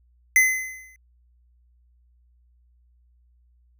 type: tone with exponential decay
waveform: square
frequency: 2042 Hz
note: C7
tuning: 43 cents flat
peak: -12 dBFS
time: 0.36-0.96 s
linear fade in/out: 1 ms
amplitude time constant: 130 ms
effects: added 60 Hz sine -57 dBFS peak until 3.79 s